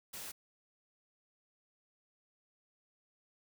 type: noise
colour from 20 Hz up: white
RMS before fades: -45 dBFS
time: 0.13-0.32 s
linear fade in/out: 10 ms
effects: none